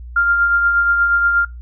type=tone with tremolo; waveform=sine; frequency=1396.9 Hz; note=F6; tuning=in tune; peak=-10 dBFS; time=0.16-1.45 s; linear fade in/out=5 ms; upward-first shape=triangle; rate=8.4 Hz; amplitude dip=45%; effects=noise-tail reverb RT60 0.2 s tail -22 dB re dry + added 60 Hz sine -30 dBFS peak until 1.61 s